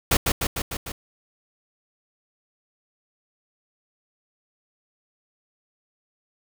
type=noise with echo; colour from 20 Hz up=pink; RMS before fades=-18 dBFS; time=0.11-0.17 s; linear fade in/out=5 ms; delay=150 ms; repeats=5; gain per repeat=-3 dB; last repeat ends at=0.92 s; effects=none